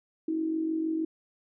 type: tone with amplitude modulation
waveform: sine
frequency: 320.5 Hz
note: E4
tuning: 49 cents flat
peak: -24 dBFS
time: 0.28-1.05 s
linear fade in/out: 5 ms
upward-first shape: sine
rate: 46.3 Hz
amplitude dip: 55%
effects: none